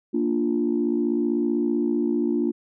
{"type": "chord", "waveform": "sine", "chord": "Bb major", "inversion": "none", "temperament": "equal", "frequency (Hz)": [233.1, 293.7, 349.2], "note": ["Bb3", "D4", "F4"], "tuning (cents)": [0, 0, 0], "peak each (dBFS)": -24, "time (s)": [0.13, 2.52], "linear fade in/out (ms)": 20, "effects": ["tanh soft clip ceiling -12 dBFS"]}